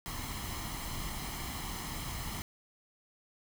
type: noise with comb filter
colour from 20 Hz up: pink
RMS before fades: -39 dBFS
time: 0.06-2.42 s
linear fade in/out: 0 ms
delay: 0.97 ms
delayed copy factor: +0.6
effects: none